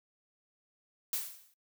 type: noise with exponential decay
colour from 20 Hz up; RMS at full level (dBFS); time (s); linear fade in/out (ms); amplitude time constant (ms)
blue; -31; 1.13-1.54; 2; 89
effects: noise-tail reverb RT60 0.1 s tail -24 dB re dry